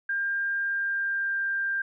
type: tone with pitch glide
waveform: sine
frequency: 1600 to 1588.9 Hz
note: G6 to G6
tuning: +35 to +23 cents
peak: -25 dBFS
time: 0.09-1.82 s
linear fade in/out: 5 ms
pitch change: -12 cents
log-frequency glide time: 0.61-1.42 s
effects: none